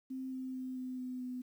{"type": "tone with pitch steps", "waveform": "sine", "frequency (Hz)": [261.6, 259.5, 257.4, 255.3, 253.3, 251.2], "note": ["C4", "C4", "C4", "C4", "B3", "B3"], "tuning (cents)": [0, -14, -28, -42, 44, 30], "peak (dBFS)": -38, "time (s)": [0.1, 1.42], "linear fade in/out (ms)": 10, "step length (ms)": 220, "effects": ["11-bit"]}